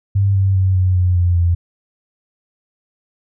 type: tone with pitch steps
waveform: sine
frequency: 98.9 / 96.64 / 94.43 / 92.28 / 90.17 / 88.11 / 86.1 Hz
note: G2 / G2 / F#2 / F#2 / F#2 / F2 / F2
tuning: +16 / -24 / +36 / -4 / -44 / +16 / -24 cents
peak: -11 dBFS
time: 0.15-1.55 s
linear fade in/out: 10 ms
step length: 200 ms
effects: none